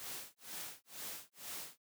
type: noise with tremolo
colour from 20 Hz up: white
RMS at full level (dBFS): -44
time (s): 0-1.78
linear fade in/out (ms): 0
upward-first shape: sine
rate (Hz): 2.1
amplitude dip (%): 100
effects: high-pass 100 Hz 12 dB/octave